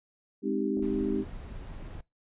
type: chord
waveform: sine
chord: Ab major seventh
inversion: none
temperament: equal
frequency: 207.7 / 261.6 / 311.1 / 392 Hz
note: Ab3 / C4 / Eb4 / G4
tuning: 0 / 0 / 0 / 0 cents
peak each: -32 dBFS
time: 0.42-1.25 s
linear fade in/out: 50 ms
type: clicks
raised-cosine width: 2 ms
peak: -31 dBFS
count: 2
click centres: 0.772 / 0.794 s
type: noise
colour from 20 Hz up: brown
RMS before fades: -41 dBFS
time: 0.82-2.01 s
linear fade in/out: 5 ms
effects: noise-tail reverb RT60 0.2 s tail -22 dB re dry + resampled to 8000 Hz